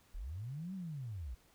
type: linear two-way sweep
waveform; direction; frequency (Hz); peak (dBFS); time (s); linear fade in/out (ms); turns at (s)
sine; up then down; 30.8 to 195.6 to 52.7; -40; 0.14-1.35; 10; 0.74
effects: pink hiss -68 dBFS RMS until 1.54 s